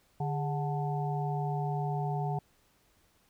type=harmonic tone with a mistuned harmonic; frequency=146.83 Hz; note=D3; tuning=in tune; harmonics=1 / 3 / 5 / 6; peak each=-31 / -40 / -36 / -40 dBFS; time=0.2-2.39 s; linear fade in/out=5 ms; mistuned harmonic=3; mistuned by=-120 cents; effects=pink hiss -68 dBFS RMS until 3.29 s